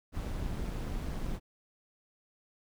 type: noise with amplitude modulation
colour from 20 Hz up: brown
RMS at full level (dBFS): -33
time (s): 0.12-1.4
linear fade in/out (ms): 50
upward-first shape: sine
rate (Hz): 194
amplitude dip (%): 55
effects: none